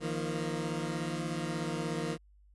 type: chord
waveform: 20% pulse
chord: Eb suspended second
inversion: none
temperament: equal with one note detuned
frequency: 155.56 / 172.21 / 233.1 Hz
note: Eb3 / F3 / Bb3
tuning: 0 / -24 / 0 cents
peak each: -31 / -32 / -35 dBFS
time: 0-2.18 s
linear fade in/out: 50 ms
effects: added 50 Hz sine -58 dBFS peak until 2.54 s + resampled to 24000 Hz